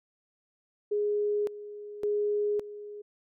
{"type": "tone with tremolo", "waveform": "sine", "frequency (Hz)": 415.1, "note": "G#4", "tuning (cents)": -1, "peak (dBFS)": -25, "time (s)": [0.91, 3.02], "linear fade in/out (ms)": 10, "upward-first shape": "square", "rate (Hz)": 0.89, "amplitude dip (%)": 80, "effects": []}